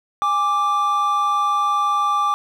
triangle tone pair together, 821.2 / 1174.7 Hz, G#5 / D6, -20 / 0 cents, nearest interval tritone, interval 620 cents, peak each -22 / -15 dBFS, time 0.22-2.34 s, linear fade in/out 0 ms, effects none

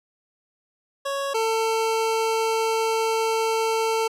25% pulse tone pair in turn, 554.4 / 447.5 Hz, C#5 / A4, 0 / +29 cents, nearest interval major third, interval 371 cents, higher first, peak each -21 / -17 dBFS, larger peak second, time 1.05-1.34 / 1.34-4.08 s, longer second, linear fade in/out 10 ms, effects low-pass 11000 Hz 12 dB/octave

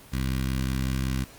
15% pulse tone with notch filter, 65.41 Hz, C2, in tune, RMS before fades -27 dBFS, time 0.12-1.25 s, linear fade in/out 20 ms, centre 670 Hz, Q 0.61, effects pink hiss -49 dBFS RMS until 1.38 s + Opus 24 kbps

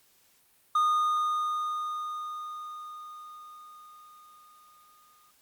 triangle tone with exponential decay, 1228 Hz, D#6, 23 cents flat, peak -19 dBFS, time 0.75-5.31 s, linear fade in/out 5 ms, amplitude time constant 990 ms, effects white hiss -64 dBFS RMS until 5.41 s + Opus 48 kbps

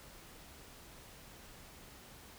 silence, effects pink hiss -55 dBFS RMS until 2.38 s

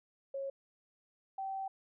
sine tone pair in turn, 547 / 773.6 Hz, C#5 / G5, -23 / -23 cents, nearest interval tritone, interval 600 cents, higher second, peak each -36 / -36 dBFS, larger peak neither, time 0.34-0.5 / 1.38-1.68 s, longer second, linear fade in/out 5 ms, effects none

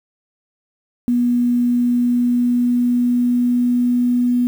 sine tone with pitch glide, 242.6 to 245 Hz, B3 to B3, -31 to -14 cents, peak -13 dBFS, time 1.08-4.47 s, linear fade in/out 0 ms, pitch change +17 cents, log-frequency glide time 1.48-4.35 s, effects 7-bit

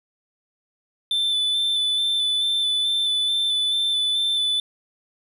triangle tone with vibrato, 3520 Hz, A7, in tune, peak -18 dBFS, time 1.11-4.6 s, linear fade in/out 2 ms, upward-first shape square, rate 2.3 Hz, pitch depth 15 cents each way, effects none

